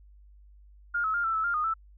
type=tone with pitch steps; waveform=sine; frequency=1414 / 1291 / 1405 / 1333 / 1307 / 1399 / 1232 / 1321 Hz; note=F6 / E6 / F6 / E6 / E6 / F6 / D#6 / E6; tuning=+21 / -37 / +10 / +19 / -15 / +3 / -17 / +3 cents; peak=-25 dBFS; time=0.94-1.74 s; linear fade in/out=10 ms; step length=100 ms; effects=added 50 Hz sine -51 dBFS peak until 1.97 s